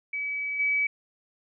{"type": "tone with level steps", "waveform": "sine", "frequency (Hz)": 2285, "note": "D7", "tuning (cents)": -48, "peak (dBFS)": [-28, -22], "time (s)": [0.13, 0.87], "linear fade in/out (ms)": 5, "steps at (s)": 0.59, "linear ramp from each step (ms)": 10, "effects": []}